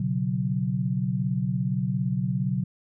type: chord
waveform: sine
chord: B suspended second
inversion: none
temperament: equal with one note detuned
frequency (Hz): 123.47 / 140.85 / 185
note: B2 / C#3 / F#3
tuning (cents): 0 / +28 / 0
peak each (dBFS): -28 / -28 / -27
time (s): 0-2.64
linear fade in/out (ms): 5
effects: none